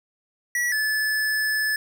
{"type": "tone pair in turn", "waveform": "square", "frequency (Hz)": [1936, 1731.8], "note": ["B6", "A6"], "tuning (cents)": [-35, -28], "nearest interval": "major second", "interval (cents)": 193, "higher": "first", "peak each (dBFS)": -22, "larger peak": "neither", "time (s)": [[0.55, 0.72], [0.72, 1.76]], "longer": "second", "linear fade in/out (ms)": 2, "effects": []}